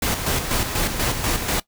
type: noise with tremolo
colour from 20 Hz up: pink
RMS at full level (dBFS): -21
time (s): 0.02-1.6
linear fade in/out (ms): 5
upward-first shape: square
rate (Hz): 4.1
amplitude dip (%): 50
effects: noise-tail reverb RT60 0.1 s tail -19 dB re dry